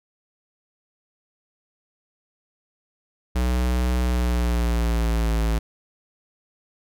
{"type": "tone with pitch glide", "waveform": "square", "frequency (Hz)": [61.74, 55.64], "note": ["B1", "A1"], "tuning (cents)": [0, 20], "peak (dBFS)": -20, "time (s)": [3.35, 5.59], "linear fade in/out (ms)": 10, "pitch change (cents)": -180, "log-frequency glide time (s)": [4.02, 5.33], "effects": []}